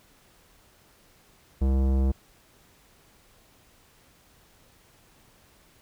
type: tone with tanh clipping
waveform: sine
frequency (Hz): 66.5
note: C2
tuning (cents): +29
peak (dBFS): -22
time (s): 1.61-2.12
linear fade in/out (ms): 10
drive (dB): 17
effects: pink hiss -59 dBFS RMS until 5.81 s